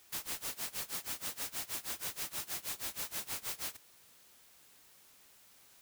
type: noise with tremolo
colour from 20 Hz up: white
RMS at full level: -37 dBFS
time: 0.12-3.77 s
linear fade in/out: 10 ms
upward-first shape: sine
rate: 6.3 Hz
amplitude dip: 95%
effects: white hiss -62 dBFS RMS until 5.81 s